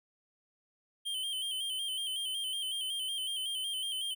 square tone with vibrato, 3120 Hz, G7, 9 cents flat, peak -34 dBFS, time 1.05-4.15 s, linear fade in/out 20 ms, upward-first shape square, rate 5.4 Hz, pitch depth 44 cents each way, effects none

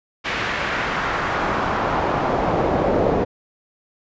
brown noise with band-pass filter sweep, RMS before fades -21 dBFS, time 0.24-3.25 s, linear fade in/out 20 ms, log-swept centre 2200 to 520 Hz, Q 1.3, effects resampled to 16000 Hz

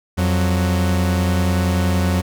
45% pulse tone pair together, 87.6 / 185.62 Hz, F2 / F#3, +6 / +6 cents, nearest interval octave + minor second, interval 1300 cents, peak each -17 / -20 dBFS, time 0.17-2.22 s, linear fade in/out 20 ms, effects none

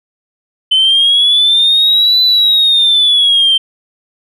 sine linear two-way sweep, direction up then down, 3041 to 4010 to 3120 Hz, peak -5 dBFS, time 0.71-3.58 s, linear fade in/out 10 ms, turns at 2.22 s, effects tanh soft clip ceiling -3 dBFS

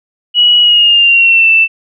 sine tone with pitch glide, 2919 to 2661 Hz, F#7 to E7, -24 to +16 cents, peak -4 dBFS, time 0.34-1.68 s, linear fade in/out 50 ms, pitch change -160 cents, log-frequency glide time 0.61-1.5 s, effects none

